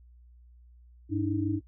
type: tone cluster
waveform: sine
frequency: 99.5 / 292.4 / 318.9 Hz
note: G2 / D4 / D#4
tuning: +26 / -7 / +43 cents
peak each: -31 / -30 / -30 dBFS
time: 1.09-1.61 s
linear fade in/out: 50 ms
effects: noise-tail reverb RT60 0.1 s tail -22 dB re dry + added 60 Hz sine -52 dBFS peak until 1.67 s